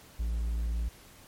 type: tone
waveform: triangle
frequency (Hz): 57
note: A#1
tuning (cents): -38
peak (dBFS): -26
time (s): 0.19-0.89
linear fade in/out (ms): 10
effects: pink hiss -54 dBFS RMS until 1.27 s + MP3 64 kbps